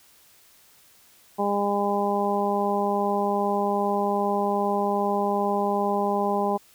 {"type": "harmonic tone", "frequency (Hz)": 202.5, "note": "G#3", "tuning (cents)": -43, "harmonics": [1, 2, 3, 4, 5], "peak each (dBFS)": [-28, -27, -29, -26, -30], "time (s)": [1.38, 6.58], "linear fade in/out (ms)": 20, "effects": ["white hiss -56 dBFS RMS until 6.74 s"]}